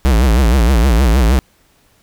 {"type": "tone with vibrato", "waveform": "square", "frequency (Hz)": 60.8, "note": "B1", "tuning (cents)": -26, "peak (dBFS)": -9, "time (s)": [0.05, 1.39], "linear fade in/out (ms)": 0, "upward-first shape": "triangle", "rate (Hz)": 6.4, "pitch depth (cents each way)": 260, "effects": ["pink hiss -54 dBFS RMS until 2.02 s"]}